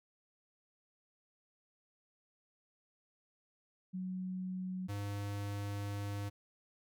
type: tone pair in turn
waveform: sine / square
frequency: 185 / 101.46 Hz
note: F#3 / G#2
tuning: 0 / -40 cents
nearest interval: minor seventh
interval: 1040 cents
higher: first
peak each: -37 / -38 dBFS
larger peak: first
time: 3.93-4.88 / 4.88-6.3 s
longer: second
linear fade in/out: 20 ms
effects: none